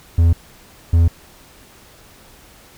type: tone pair in turn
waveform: triangle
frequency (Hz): 83.8 / 83.8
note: E2 / E2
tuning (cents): +29 / +29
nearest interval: unison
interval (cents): 0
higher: neither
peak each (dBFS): -7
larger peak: neither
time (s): 0.18-0.33 / 0.93-1.08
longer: neither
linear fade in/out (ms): 5
effects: pink hiss -46 dBFS RMS until 2.77 s